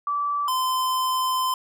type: tone pair in turn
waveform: sine / square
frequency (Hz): 1158 / 1029.2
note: D6 / C6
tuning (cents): -25 / -29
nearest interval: major second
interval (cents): 204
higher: first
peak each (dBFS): -22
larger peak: neither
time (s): 0.07-0.48 / 0.48-1.54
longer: second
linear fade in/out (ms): 2
effects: none